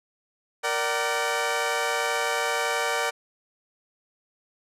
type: chord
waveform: 15% pulse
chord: Bb augmented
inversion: none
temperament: equal with one note detuned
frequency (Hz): 466.2 / 587.3 / 759.5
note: Bb4 / D5 / F#5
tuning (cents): 0 / 0 / +45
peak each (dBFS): -22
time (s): 0.63-3.11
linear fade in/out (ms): 20
effects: low-pass 11000 Hz 12 dB/octave